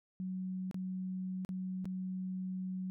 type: tone with dropouts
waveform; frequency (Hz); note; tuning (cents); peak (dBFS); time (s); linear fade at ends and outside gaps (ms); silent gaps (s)
sine; 186; F#3; +9; -36; 0.2-2.9; 0; 0.712-0.744 / 1.449-1.491 / 1.845-1.855
effects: none